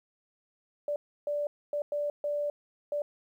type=tone bursts at uneven times; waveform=sine; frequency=585 Hz; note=D5; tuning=7 cents flat; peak=-28 dBFS; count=6; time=0.88-0.96 / 1.27-1.47 / 1.73-1.82 / 1.92-2.1 / 2.24-2.5 / 2.92-3.02 s; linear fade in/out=2 ms; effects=11-bit